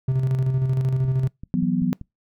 triangle tone with tremolo, 131 Hz, C3, 2 cents sharp, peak -15 dBFS, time 0.08-1.28 s, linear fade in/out 5 ms, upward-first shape square, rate 13 Hz, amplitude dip 40%
click train, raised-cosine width 5 ms, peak -23 dBFS, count 6, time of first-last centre 1.05-2.013 s, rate 5.19 Hz
sine chord, E suspended second, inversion none, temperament equal, 164.81 / 185 / 246.9 Hz, E3 / F#3 / B3, 0 / 0 / 0 cents, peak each -25 / -22 / -23 dBFS, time 1.54-1.93 s, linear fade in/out 0 ms
effects noise-tail reverb RT60 0.2 s tail -25 dB re dry

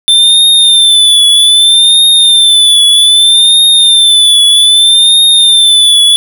square tone with vibrato, 3550 Hz, A7, 15 cents sharp, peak -3 dBFS, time 0.08-6.16 s, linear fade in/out 0 ms, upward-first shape triangle, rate 0.63 Hz, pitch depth 75 cents each way, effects none

